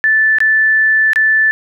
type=tone with dropouts; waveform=sine; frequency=1755 Hz; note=A6; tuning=5 cents flat; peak=-8 dBFS; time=0.04-1.51 s; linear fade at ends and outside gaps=0 ms; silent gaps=0.385-0.404 / 1.133-1.159 s; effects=none